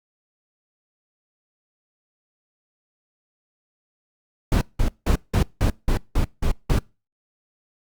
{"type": "noise bursts", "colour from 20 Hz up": "brown", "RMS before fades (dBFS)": -18, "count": 9, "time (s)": [4.52, 6.788], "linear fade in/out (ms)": 2, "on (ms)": 92, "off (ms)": 180, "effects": ["noise-tail reverb RT60 0.3 s tail -26 dB re dry", "Opus 48 kbps"]}